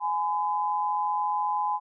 sine tone pair together, 837 / 1011.2 Hz, G#5 / B5, +13 / +41 cents, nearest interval minor third, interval 328 cents, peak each -27 dBFS, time 0-1.8 s, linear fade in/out 50 ms, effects none

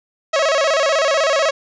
sawtooth tone with vibrato, 597 Hz, D5, 28 cents sharp, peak -10 dBFS, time 0.33-1.51 s, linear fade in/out 10 ms, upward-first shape square, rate 16 Hz, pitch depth 130 cents each way, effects resampled to 16000 Hz + 7-bit

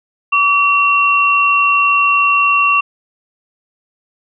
sine tone pair together, 1148.2 / 2731 Hz, D6 / F7, -39 / -39 cents, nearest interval octave + minor third, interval 1500 cents, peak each -12 dBFS, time 0.32-2.81 s, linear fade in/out 10 ms, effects none

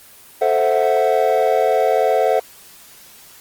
triangle chord, F# half-diminished seventh, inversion first, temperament equal, 440 / 523.3 / 659.3 / 740 Hz, A4 / C5 / E5 / F#5, 0 / 0 / 0 / 0 cents, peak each -17 dBFS, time 0.41-2.4 s, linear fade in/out 10 ms, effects white hiss -44 dBFS RMS until 3.4 s + Opus 24 kbps

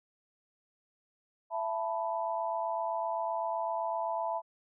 sine chord, E suspended fourth, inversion none, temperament equal with one note detuned, 667.7 / 880 / 987.8 Hz, E5 / A5 / B5, +22 / 0 / 0 cents, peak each -34 / -35 / -36 dBFS, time 1.5-4.42 s, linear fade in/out 50 ms, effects none

